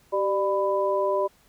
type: tone cluster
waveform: sine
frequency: 387.3 / 597 / 995 Hz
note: G4 / D5 / B5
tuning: -21 / +28 / +13 cents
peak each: -26 / -24 / -27 dBFS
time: 0.12-1.28 s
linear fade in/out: 20 ms
effects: pink hiss -60 dBFS RMS until 1.48 s